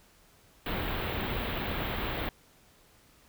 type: band-stop noise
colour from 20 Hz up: pink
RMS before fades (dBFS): -33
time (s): 0.66-2.29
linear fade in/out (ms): 2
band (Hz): 3800 to 15000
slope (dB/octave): 48
effects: pink hiss -61 dBFS RMS until 3.28 s